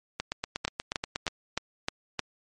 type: two click trains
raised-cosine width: 0.2 ms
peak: -12 / -10 dBFS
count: 10 / 6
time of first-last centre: 0.2-1.279 / 0.65-2.193 s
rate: 8.34 / 3.24 Hz
effects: MP3 48 kbps